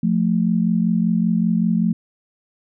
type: tone pair together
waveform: sine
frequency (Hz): 176.1 / 221.3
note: F3 / A3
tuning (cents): +15 / +10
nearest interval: major third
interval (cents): 395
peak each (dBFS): -18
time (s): 0.03-1.93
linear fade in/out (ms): 5
effects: none